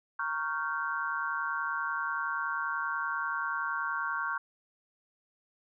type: chord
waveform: sine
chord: G half-diminished seventh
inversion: first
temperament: equal with one note detuned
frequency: 932.3 / 1108.7 / 1396.9 / 1547.3 Hz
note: Bb5 / Db6 / F6 / G6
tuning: 0 / 0 / 0 / -23 cents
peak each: -39 / -35 / -35 / -35 dBFS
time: 0.19-4.38 s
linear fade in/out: 5 ms
effects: none